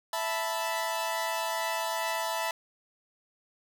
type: chord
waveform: sawtooth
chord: E suspended fourth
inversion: none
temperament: equal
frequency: 659.3 / 880 / 987.8 Hz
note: E5 / A5 / B5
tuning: 0 / 0 / 0 cents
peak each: -30 dBFS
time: 0.13-2.51 s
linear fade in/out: 2 ms
effects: none